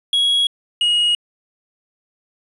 triangle tone pair in turn, 3322 / 2885 Hz, G#7 / F#7, 0 / -44 cents, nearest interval major second, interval 244 cents, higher first, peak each -12 dBFS, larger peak neither, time 0.13-0.47 / 0.81-1.15 s, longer neither, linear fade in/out 2 ms, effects resampled to 24000 Hz + 8-bit

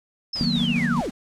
sine linear sweep, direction down, 5300 to 180.3 Hz, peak -25 dBFS, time 0.33-1.1 s, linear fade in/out 5 ms
pink noise with tremolo, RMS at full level -37 dBFS, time 0.35-1.11 s, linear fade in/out 10 ms, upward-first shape square, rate 4.9 Hz, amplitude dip 35%
sine chord, B major seventh, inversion first, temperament equal, 155.56 / 185 / 233.1 / 246.9 Hz, D#3 / F#3 / A#3 / B3, 0 / 0 / 0 / 0 cents, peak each -27 / -26 / -24 / -28 dBFS, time 0.41-1.01 s, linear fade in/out 0 ms
effects low-pass 8000 Hz 12 dB/octave

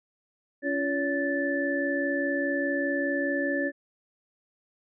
sine tone cluster, 280.6 / 345.5 / 567 / 1752 Hz, C#4 / F4 / C#5 / A6, +21 / -19 / +39 / -8 cents, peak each -29 / -34 / -30 / -30 dBFS, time 0.62-3.72 s, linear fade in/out 50 ms, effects none

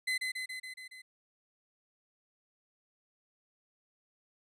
35% pulse tone with echo, 2033 Hz, B6, 50 cents sharp, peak -28 dBFS, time 0.07-0.18 s, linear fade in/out 10 ms, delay 140 ms, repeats 6, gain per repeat -3 dB, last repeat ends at 1.02 s, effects low-pass 11000 Hz 12 dB/octave

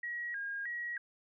sine tone with vibrato, 1760 Hz, A6, in tune, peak -36 dBFS, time 0.03-0.98 s, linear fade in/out 5 ms, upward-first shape square, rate 1.6 Hz, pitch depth 140 cents each way, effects none

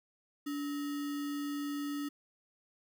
sine tone with sample-and-hold, 288.4 Hz, D4, 31 cents flat, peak -34 dBFS, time 0.46-2.09 s, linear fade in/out 10 ms, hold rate 1575 Hz, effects none

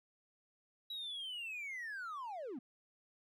triangle linear sweep, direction down, 3908 to 220.4 Hz, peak -39 dBFS, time 0.9-2.59 s, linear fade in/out 5 ms, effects tanh soft clip ceiling -36 dBFS

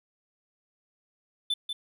triangle tone with echo, 3520 Hz, A7, in tune, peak -23 dBFS, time 1.5-1.54 s, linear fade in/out 5 ms, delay 190 ms, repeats 1, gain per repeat -6 dB, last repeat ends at 1.73 s, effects none

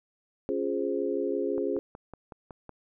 sine chord, Db major seventh, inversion none, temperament equal, 277.2 / 349.2 / 415.3 / 523.3 Hz, Db4 / F4 / Ab4 / C5, 0 / 0 / 0 / 0 cents, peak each -33 / -32 / -30 / -34 dBFS, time 0.49-1.79 s, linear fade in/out 0 ms
click train, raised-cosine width 1 ms, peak -28 dBFS, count 7, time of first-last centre 1.58-2.693 s, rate 5.39 Hz
effects none

